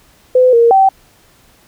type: tone with pitch steps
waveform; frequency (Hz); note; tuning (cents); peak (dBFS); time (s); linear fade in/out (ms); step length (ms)
sine; 507 / 466.5 / 772; B4 / A#4 / G5; +45 / +1 / -27; -5; 0.35-0.89; 5; 180
effects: pink hiss -49 dBFS RMS until 1.67 s